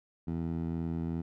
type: tone with band-pass filter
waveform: 15% pulse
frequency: 82.6 Hz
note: E2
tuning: 4 cents sharp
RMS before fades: -34 dBFS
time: 0.27-1.22 s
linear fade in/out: 10 ms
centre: 190 Hz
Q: 0.94
effects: none